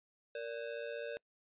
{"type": "ring-modulated tone", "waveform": "square", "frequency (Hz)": 523.3, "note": "C5", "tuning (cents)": 0, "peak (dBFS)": -37, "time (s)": [0.35, 1.17], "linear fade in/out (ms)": 0, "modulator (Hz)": 57.7, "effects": ["noise-tail reverb RT60 0.1 s tail -26 dB re dry", "resampled to 8000 Hz"]}